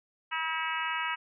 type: harmonic tone with a mistuned harmonic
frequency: 321.5 Hz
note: E4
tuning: 43 cents flat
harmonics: 3 / 4 / 5 / 6 / 7 / 8 / 9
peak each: -35 / -36 / -37 / -38 / -38 / -39 / -40 dBFS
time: 0.31-1.16 s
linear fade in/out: 20 ms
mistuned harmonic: 8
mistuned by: +19 cents
effects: none